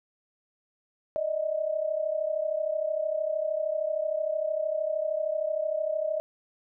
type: tone pair together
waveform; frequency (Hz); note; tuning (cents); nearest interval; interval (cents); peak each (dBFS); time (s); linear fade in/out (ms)
sine; 598.9 / 632; D5 / D#5; +34 / +27; minor second; 93; -30 / -28; 1.16-6.2; 0
effects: none